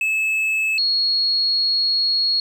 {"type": "tone pair in turn", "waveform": ["triangle", "sine"], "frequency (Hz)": [2600, 4316], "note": ["E7", "C#8"], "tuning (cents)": [-24, -47], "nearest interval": "major sixth", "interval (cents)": 877, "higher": "second", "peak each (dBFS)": -16, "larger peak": "neither", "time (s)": [[0.01, 0.78], [0.78, 2.4]], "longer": "second", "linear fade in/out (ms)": 2, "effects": []}